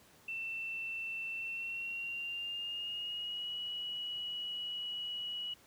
sine tone with pitch glide, 2680 to 2923 Hz, E7 to F#7, +28 to -22 cents, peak -37 dBFS, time 0.28-5.54 s, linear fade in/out 5 ms, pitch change +150 cents, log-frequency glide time 1.34-3.54 s, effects pink hiss -62 dBFS RMS until 5.66 s + high-pass 80 Hz 12 dB/octave

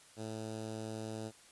10% pulse tone with notch filter, 110 Hz, A2, in tune, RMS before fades -42 dBFS, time 0.16-1.32 s, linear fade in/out 50 ms, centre 2000 Hz, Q 0.78, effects white hiss -60 dBFS RMS until 1.51 s + resampled to 24000 Hz

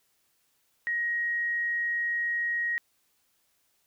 sine tone, 1887 Hz, A#6, 21 cents sharp, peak -26 dBFS, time 0.87-2.78 s, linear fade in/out 0 ms, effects white hiss -71 dBFS RMS until 3.86 s

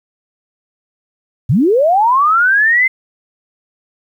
sine linear sweep, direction up, 98 to 2093 Hz, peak -8 dBFS, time 1.49-2.88 s, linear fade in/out 10 ms, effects 8-bit

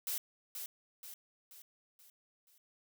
blue noise with echo, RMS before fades -37 dBFS, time 0.07-0.18 s, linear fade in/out 2 ms, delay 480 ms, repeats 5, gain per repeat -6 dB, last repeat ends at 2.58 s, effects none

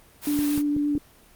white noise, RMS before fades -34 dBFS, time 0.21-0.63 s, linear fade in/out 50 ms
sine tone with vibrato, 292.3 Hz, D4, 8 cents flat, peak -21 dBFS, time 0.27-0.98 s, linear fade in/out 2 ms, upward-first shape triangle, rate 8.7 Hz, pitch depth 11 cents each way
click train, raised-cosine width 3 ms, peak -19 dBFS, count 4, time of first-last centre 0.39-0.953 s, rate 5.33 Hz
effects pink hiss -54 dBFS RMS until 1.35 s + Opus 32 kbps

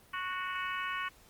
harmonic tone with a mistuned harmonic, 368.7 Hz, F#4, 6 cents flat, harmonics 3 / 4 / 5 / 6 / 7 / 8, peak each -37 / -39 / -41 / -43 / -44 / -45 dBFS, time 0.13-1.09 s, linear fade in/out 10 ms, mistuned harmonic 6, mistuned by +17 cents, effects pink hiss -60 dBFS RMS until 1.29 s + Opus 32 kbps

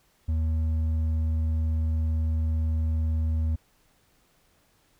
sine tone with hard clipping, 79.5 Hz, D#2, 38 cents sharp, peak -24 dBFS, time 0.28-3.56 s, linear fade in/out 10 ms, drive 4 dB, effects pink hiss -65 dBFS RMS until 4.99 s

